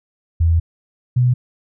sine tone pair in turn, 82.8 / 124.3 Hz, E2 / B2, +8 / +12 cents, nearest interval perfect fifth, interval 704 cents, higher second, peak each -11 dBFS, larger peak neither, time 0.4-0.6 / 1.16-1.34 s, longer first, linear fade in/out 10 ms, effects none

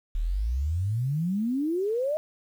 sine exponential sweep, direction up, 36.15 to 633 Hz, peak -24 dBFS, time 0.15-2.17 s, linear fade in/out 0 ms, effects 9-bit

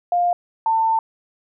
sine tone pair in turn, 704 / 895.5 Hz, F5 / A5, +14 / +30 cents, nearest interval major third, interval 416 cents, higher second, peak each -15 dBFS, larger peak neither, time 0.12-0.33 / 0.66-0.99 s, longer second, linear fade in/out 2 ms, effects none

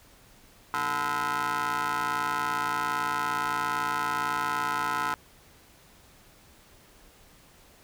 25% pulse ring-modulated tone, 141.4 Hz, C#3, 35 cents sharp, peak -20 dBFS, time 0.74-5.14 s, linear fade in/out 0 ms, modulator 1160 Hz, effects pink hiss -56 dBFS RMS until 7.83 s

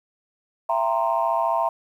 sine chord, C dominant seventh, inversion first, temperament equal with one note detuned, 669.6 / 784 / 932.3 / 1046.5 Hz, E5 / G5 / Bb5 / C6, +27 / 0 / 0 / 0 cents, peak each -23 / -28 / -23 / -26 dBFS, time 0.69-1.69 s, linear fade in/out 5 ms, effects tanh soft clip ceiling -9 dBFS + 9-bit

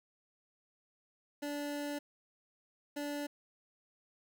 25% pulse tone bursts at uneven times, 290.3 Hz, D4, 20 cents flat, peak -33 dBFS, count 2, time 1.42-1.99 / 2.96-3.27 s, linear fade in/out 10 ms, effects 11-bit

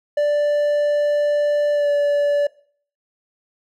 triangle tone with pitch glide, 587 to 578.3 Hz, D5 to D5, -1 to -27 cents, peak -13 dBFS, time 0.17-2.47 s, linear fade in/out 5 ms, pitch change -26 cents, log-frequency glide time 1.73-1.89 s, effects noise-tail reverb RT60 0.5 s tail -20 dB re dry

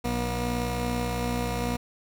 15% pulse tone pair together, 60.7 / 240.3 Hz, B1 / B3, -29 / -47 cents, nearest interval 2 octaves, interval 2382 cents, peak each -23 dBFS, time 0.04-1.77 s, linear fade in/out 10 ms, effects none

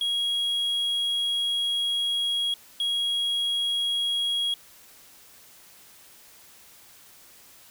triangle tone pair in turn, 3300 / 3300 Hz, G#7 / G#7, -12 / -12 cents, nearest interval unison, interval 0 cents, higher neither, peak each -22 dBFS, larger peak neither, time 0.01-2.54 / 2.8-4.54 s, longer first, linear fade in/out 2 ms, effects white hiss -52 dBFS RMS until 7.7 s

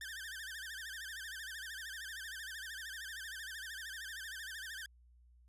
sawtooth tone with vibrato, 1671 Hz, G#6, 10 cents sharp, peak -40 dBFS, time 0.01-4.86 s, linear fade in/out 2 ms, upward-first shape sine, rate 13 Hz, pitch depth 170 cents each way, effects added 60 Hz sine -61 dBFS peak until 5.48 s + resampled to 32000 Hz

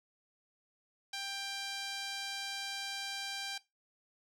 sawtooth tone with band-pass filter, 790 Hz, G5, 13 cents sharp, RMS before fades -40 dBFS, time 1.13-3.58 s, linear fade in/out 5 ms, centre 4100 Hz, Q 1.2, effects noise-tail reverb RT60 0.2 s tail -18 dB re dry

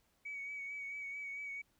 sine tone with vibrato, 2257 Hz, C#7, 31 cents sharp, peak -40 dBFS, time 0.25-1.62 s, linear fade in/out 10 ms, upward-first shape sine, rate 4.5 Hz, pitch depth 29 cents each way, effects tanh soft clip ceiling -36 dBFS + pink hiss -75 dBFS RMS until 1.79 s

